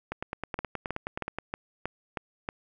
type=two click trains; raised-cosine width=0.5 ms; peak=-16 / -17 dBFS; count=7 / 13; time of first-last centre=0.59-2.489 / 0.12-1.386 s; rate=3.16 / 9.48 Hz; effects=none